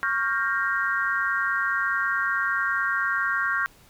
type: chord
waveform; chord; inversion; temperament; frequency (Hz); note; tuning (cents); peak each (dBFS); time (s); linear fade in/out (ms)
sine; G half-diminished seventh; second; equal with one note detuned; 1108.7 / 1396.9 / 1586.2 / 1864.7; Db6 / F6 / G6 / Bb6; 0 / 0 / +20 / 0; -29 / -27 / -26 / -30; 0.03-3.66; 0
effects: pink hiss -55 dBFS RMS until 3.89 s